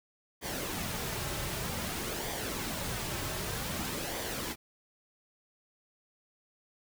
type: noise with flanger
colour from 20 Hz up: pink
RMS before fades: -36 dBFS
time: 0.41-4.56 s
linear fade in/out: 50 ms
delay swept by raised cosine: 0.74 to 4.24 ms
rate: 0.53 Hz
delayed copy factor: -0.5
effects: none